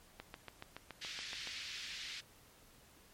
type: click train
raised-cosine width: 0.3 ms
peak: -29 dBFS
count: 10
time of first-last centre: 0.2-1.473 s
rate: 7.07 Hz
type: band-pass noise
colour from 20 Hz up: white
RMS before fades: -46 dBFS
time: 1.01-2.21 s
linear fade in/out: 10 ms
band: 1800 to 4800 Hz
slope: 24 dB/octave
effects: pink hiss -63 dBFS RMS until 3.13 s + MP3 64 kbps